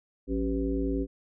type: harmonic tone with a mistuned harmonic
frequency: 55.1 Hz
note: A1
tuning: 3 cents sharp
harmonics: 1 / 3 / 5 / 7 / 9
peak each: -31 / -38 / -29 / -33 / -38 dBFS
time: 0.27-1.07 s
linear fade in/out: 50 ms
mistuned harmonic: 3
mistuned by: +130 cents
effects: none

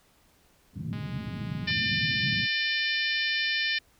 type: band-pass noise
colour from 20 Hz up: pink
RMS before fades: -34 dBFS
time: 0.73-2.48 s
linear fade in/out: 50 ms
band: 110 to 200 Hz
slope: 24 dB/octave
type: click train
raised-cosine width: 0.3 ms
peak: -30 dBFS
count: 162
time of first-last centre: 0.93-1.708 s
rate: 207 Hz
type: harmonic tone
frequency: 598 Hz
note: D5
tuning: 31 cents sharp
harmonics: 3 / 4 / 5 / 6 / 7 / 8 / 9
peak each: -29 / -31 / -33 / -35 / -36 / -37 / -38 dBFS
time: 1.67-3.79 s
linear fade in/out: 10 ms
effects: pink hiss -63 dBFS RMS until 3.99 s

